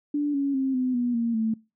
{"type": "tone with pitch steps", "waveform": "sine", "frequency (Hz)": [291.9, 278.9, 266.4, 254.6, 243.2, 232.4, 222], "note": ["D4", "C#4", "C4", "C4", "B3", "A#3", "A3"], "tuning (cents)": [-10, 11, 31, -47, -26, -5, 16], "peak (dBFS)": -22, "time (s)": [0.14, 1.54], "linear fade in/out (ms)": 5, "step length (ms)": 200, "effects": ["noise-tail reverb RT60 0.3 s tail -25 dB re dry"]}